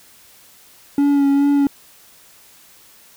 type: tone with vibrato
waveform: triangle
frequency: 281.8 Hz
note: C#4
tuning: 29 cents sharp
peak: -10 dBFS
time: 0.98-1.67 s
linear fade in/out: 2 ms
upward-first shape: sine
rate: 2.4 Hz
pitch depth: 22 cents each way
effects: white hiss -48 dBFS RMS until 3.16 s